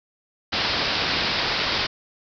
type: low-pass noise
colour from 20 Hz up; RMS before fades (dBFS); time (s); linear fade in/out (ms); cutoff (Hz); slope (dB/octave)
white; -24; 0.52-1.87; 10; 5200; 96
effects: none